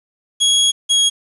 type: tone pair in turn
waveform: sawtooth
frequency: 3322 / 3301 Hz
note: G#7 / G#7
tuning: 0 / -11 cents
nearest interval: unison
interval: 11 cents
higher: first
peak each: -8 dBFS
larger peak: neither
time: 0.4-0.72 / 0.89-1.1 s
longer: first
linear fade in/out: 20 ms
effects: resampled to 24000 Hz + 7-bit